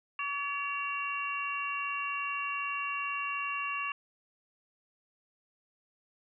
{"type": "harmonic tone with a mistuned harmonic", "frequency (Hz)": 569, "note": "C#5", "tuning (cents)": 45, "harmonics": [2, 3, 4, 5], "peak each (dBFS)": [-35, -43, -43, -35], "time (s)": [0.19, 3.92], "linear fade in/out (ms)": 2, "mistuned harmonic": 5, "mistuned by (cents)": -58, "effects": []}